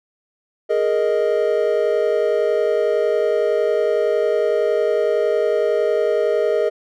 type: chord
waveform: triangle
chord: Ab suspended second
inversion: none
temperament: equal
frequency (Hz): 415.3 / 466.2 / 622.3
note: Ab4 / Bb4 / Eb5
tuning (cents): 0 / 0 / 0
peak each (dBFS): -18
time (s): 0.69-6.7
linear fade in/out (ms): 20
effects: none